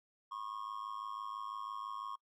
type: tone with amplitude modulation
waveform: triangle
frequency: 1089 Hz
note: C#6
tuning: 31 cents flat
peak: -35 dBFS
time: 0.31-2.16 s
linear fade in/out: 10 ms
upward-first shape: sine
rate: 106 Hz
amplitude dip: 90%
effects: noise-tail reverb RT60 0.1 s tail -25 dB re dry